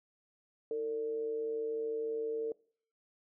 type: tone with amplitude modulation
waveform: sine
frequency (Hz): 451.6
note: A4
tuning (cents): +45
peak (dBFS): -30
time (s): 0.71-2.52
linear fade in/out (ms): 2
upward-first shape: sine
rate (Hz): 134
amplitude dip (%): 45
effects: noise-tail reverb RT60 0.5 s tail -23 dB re dry